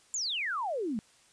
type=exponential sweep; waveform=sine; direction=down; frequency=7459 to 200.9 Hz; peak=-30 dBFS; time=0.14-0.99 s; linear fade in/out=0 ms; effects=white hiss -62 dBFS RMS until 1.32 s + resampled to 22050 Hz